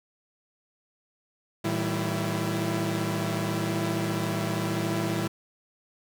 sawtooth tone cluster, 111.7 / 159.7 / 193.2 / 334.2 Hz, A2 / D#3 / G3 / E4, +27 / +45 / -25 / +24 cents, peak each -28 dBFS, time 1.64-5.28 s, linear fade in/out 10 ms, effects none

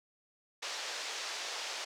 white band-pass noise, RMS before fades -40 dBFS, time 0.62-1.85 s, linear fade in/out 10 ms, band 430 to 6000 Hz, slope 24 dB/octave, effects none

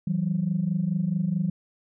sine tone pair together, 164 / 188.66 Hz, E3 / F#3, -9 / +34 cents, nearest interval major second, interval 243 cents, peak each -25 / -25 dBFS, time 0.07-1.5 s, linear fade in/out 5 ms, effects tanh soft clip ceiling -15 dBFS

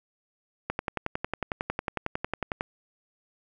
click train, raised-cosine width 0.5 ms, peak -13 dBFS, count 22, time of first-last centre 0.7-2.609 s, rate 11 Hz, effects none

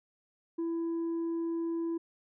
sine tone with tanh clipping, 333.1 Hz, E4, 18 cents sharp, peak -31 dBFS, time 0.58-1.98 s, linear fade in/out 10 ms, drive 2 dB, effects none

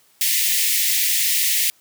white high-pass noise, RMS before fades -19 dBFS, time 0.21-1.7 s, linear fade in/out 0 ms, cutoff 1800 Hz, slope 96 dB/octave, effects white hiss -57 dBFS RMS until 1.8 s + high-pass 80 Hz 12 dB/octave

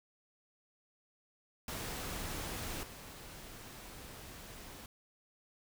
pink noise with level steps, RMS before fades -41 / -50 dBFS, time 1.68-4.86 s, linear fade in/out 2 ms, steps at 2.83 s, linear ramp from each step 2 ms, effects none

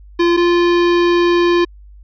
square tone pair in turn, 344.3 / 347.5 Hz, F4 / F4, -25 / -9 cents, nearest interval unison, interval 16 cents, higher second, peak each -11 dBFS, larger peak neither, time 0.19-0.37 / 0.37-1.65 s, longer second, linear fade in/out 10 ms, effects added 50 Hz sine -37 dBFS peak until 2.03 s + resampled to 11025 Hz

